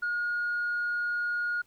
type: tone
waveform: sine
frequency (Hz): 1435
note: F6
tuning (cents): +47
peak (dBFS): -26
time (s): 0.02-1.62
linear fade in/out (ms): 10
effects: tanh soft clip ceiling -24 dBFS + pink hiss -66 dBFS RMS until 1.66 s